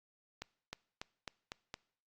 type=accelerating click train; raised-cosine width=0.2 ms; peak=-24 dBFS; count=6; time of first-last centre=0.42-1.741 s; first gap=310 ms; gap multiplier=0.92; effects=noise-tail reverb RT60 0.6 s tail -23 dB re dry + Opus 48 kbps